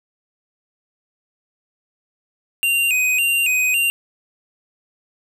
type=tone with vibrato; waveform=square; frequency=2637 Hz; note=E7; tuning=in tune; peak=-16 dBFS; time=2.63-3.9 s; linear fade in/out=0 ms; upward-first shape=square; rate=1.8 Hz; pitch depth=89 cents each way; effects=none